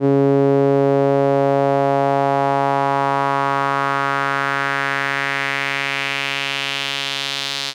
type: tone with band-pass filter sweep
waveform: sawtooth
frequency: 138.59 Hz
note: C#3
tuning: in tune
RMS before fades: -18 dBFS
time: 0-7.74 s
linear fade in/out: 50 ms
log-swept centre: 360 to 4100 Hz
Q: 2.3
effects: none